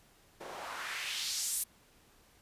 white noise with band-pass filter sweep, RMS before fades -38 dBFS, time 0.4-1.64 s, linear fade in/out 10 ms, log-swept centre 460 to 11000 Hz, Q 1.7, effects pink hiss -64 dBFS RMS until 2.41 s + resampled to 32000 Hz

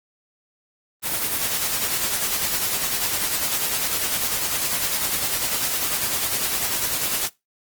white noise with tremolo, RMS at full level -22 dBFS, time 1.02-7.3 s, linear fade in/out 50 ms, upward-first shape sine, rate 10 Hz, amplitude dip 40%, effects noise-tail reverb RT60 0.2 s tail -20 dB re dry + Opus 24 kbps

